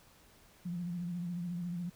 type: tone with vibrato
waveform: sine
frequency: 174.61 Hz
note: F3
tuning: in tune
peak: -35 dBFS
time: 0.65-1.9 s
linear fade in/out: 10 ms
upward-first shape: sine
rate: 14 Hz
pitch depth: 53 cents each way
effects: pink hiss -62 dBFS RMS until 1.95 s